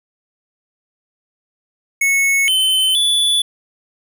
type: tone with pitch steps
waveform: square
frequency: 2201 / 3061 / 3454 Hz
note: C#7 / G7 / A7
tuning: -13 / -42 / -33 cents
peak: -13 dBFS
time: 2.01-3.42 s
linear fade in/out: 5 ms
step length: 470 ms
effects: none